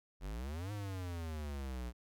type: exponential two-way sweep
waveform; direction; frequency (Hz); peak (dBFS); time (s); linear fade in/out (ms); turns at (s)
square; up then down; 43.65 to 105.5 to 58.6; -40; 0.2-1.93; 50; 0.72
effects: none